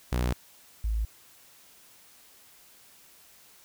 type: tone pair in turn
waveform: sawtooth / sine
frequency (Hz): 61.4 / 54.39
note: B1 / A1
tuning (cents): -9 / -19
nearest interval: major second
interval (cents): 210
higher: first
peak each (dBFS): -21 / -25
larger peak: first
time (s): 0.12-0.33 / 0.84-1.05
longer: neither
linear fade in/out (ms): 5
effects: white hiss -56 dBFS RMS until 3.64 s